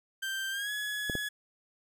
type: tone with pitch glide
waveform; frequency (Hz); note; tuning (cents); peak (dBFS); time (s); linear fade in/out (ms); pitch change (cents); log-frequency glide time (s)
30% pulse; 1568 to 1690.3; G6 to G#6; 0 to +30; -30; 0.22-1.29; 10; +130; 0.51-0.71
type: clicks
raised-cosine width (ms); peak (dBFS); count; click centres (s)
2; -20; 2; 1.098 / 1.153
effects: none